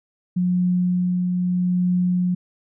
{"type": "tone with tremolo", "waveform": "sine", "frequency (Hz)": 179.8, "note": "F#3", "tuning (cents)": -49, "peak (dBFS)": -16, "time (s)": [0.36, 2.35], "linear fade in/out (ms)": 10, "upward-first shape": "triangle", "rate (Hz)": 0.79, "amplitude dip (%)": 30, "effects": []}